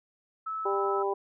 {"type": "tone", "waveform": "sine", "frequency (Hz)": 1304, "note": "E6", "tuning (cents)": -19, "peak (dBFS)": -31, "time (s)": [0.46, 1.03], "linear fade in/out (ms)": 10}
{"type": "harmonic tone", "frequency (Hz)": 198, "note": "G3", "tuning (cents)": 18, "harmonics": [2, 3, 4, 5], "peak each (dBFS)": [-28, -37, -33, -34], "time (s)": [0.65, 1.14], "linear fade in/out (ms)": 10}
{"effects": []}